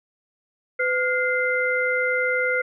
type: tone cluster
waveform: sine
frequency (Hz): 505 / 1424 / 2076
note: B4 / F6 / C7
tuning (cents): +39 / +33 / -14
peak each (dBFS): -24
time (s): 0.79-2.62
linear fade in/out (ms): 10
effects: none